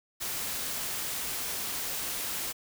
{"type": "noise", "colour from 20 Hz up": "white", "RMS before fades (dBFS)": -34, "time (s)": [0.2, 2.53], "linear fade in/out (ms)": 20, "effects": []}